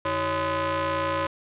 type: ring-modulated tone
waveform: sawtooth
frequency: 233.1 Hz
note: A#3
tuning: in tune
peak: -17 dBFS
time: 0.05-1.27 s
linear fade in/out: 5 ms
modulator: 787 Hz
effects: resampled to 8000 Hz + 9-bit